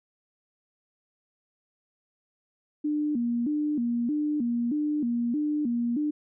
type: tone with vibrato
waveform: sine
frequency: 266.3 Hz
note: C4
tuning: 31 cents sharp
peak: -24 dBFS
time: 2.84-6.11 s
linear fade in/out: 10 ms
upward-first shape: square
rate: 1.6 Hz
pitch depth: 200 cents each way
effects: none